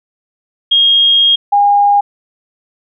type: tone pair in turn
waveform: sine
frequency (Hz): 3252 / 813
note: G#7 / G#5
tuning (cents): -37 / -37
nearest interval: 2 octaves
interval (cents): 2400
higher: first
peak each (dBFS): -6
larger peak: neither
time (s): 0.71-1.36 / 1.52-2.01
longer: first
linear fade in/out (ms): 10
effects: none